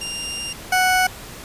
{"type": "tone pair in turn", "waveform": "20% pulse", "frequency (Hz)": [2794, 740], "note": ["F7", "F#5"], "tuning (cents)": [0, 0], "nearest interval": "octave + major seventh", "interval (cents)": 2300, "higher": "first", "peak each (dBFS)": [-22, -10], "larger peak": "second", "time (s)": [[0.01, 0.53], [0.72, 1.07]], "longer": "first", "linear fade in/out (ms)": 5, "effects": ["pink hiss -37 dBFS RMS until 1.44 s", "resampled to 32000 Hz"]}